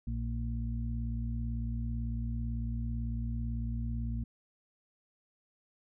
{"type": "harmonic tone", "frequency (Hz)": 58, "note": "A#1", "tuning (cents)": -8, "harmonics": [1, 2, 4], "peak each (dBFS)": [-34, -37, -40], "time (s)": [0.07, 4.24], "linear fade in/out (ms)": 5, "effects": []}